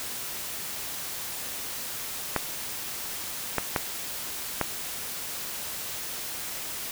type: clicks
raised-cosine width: 0.5 ms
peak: -8 dBFS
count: 4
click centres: 2.363 / 3.583 / 3.762 / 4.613 s
effects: white hiss -35 dBFS RMS until 6.91 s